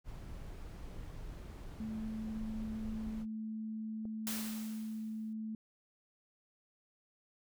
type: noise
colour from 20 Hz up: brown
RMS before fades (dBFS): -46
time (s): 0.04-3.26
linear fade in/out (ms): 50
type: tone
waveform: sine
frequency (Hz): 218.9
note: A3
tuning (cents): -9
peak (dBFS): -38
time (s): 1.8-5.55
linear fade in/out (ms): 2
type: click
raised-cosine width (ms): 2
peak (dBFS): -37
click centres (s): 4.054
type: noise with exponential decay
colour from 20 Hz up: white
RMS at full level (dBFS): -38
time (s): 4.27-5.33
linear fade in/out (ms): 0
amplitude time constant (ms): 230
effects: none